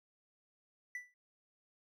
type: tone with exponential decay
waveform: triangle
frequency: 1975.5 Hz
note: B6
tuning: in tune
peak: -35 dBFS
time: 0.95-1.14 s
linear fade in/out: 2 ms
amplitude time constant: 40 ms
effects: none